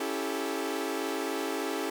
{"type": "chord", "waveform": "sawtooth", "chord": "A dominant seventh", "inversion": "first", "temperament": "equal with one note detuned", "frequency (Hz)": [277.2, 329.6, 392, 435.2], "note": ["C#4", "E4", "G4", "A4"], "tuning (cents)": [0, 0, 0, -19], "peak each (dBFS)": -32, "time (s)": [0, 1.9], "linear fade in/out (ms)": 5, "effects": []}